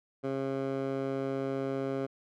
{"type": "tone with band-pass filter", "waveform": "15% pulse", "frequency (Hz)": 135.3, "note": "C#3", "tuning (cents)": -42, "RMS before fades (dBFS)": -33, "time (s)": [0.23, 2.07], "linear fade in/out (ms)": 20, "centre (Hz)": 470, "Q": 0.8, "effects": []}